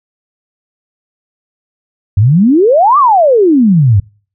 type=exponential two-way sweep; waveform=sine; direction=up then down; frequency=92.5 to 1207 to 92.5 Hz; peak=-4 dBFS; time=2.17-4 s; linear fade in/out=5 ms; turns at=2.98 s; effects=noise-tail reverb RT60 0.4 s tail -25 dB re dry